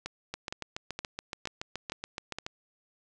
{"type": "two click trains", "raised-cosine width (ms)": 0.2, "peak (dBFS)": [-18, -18], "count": [16, 6], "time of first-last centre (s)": [[0.34, 2.465], [0.06, 2.386]], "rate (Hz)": [7.06, 2.15], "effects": ["resampled to 24000 Hz", "8-bit"]}